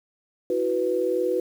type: chord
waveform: sine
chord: E suspended second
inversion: none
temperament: equal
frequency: 329.6 / 370 / 493.9 Hz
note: E4 / F#4 / B4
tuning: 0 / 0 / 0 cents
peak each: -29 / -25 / -24 dBFS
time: 0.5-1.4 s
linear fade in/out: 2 ms
effects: 8-bit